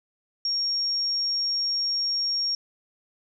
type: tone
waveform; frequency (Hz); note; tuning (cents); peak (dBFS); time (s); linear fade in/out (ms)
sine; 5560; F8; -9; -23; 0.45-2.55; 2
effects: none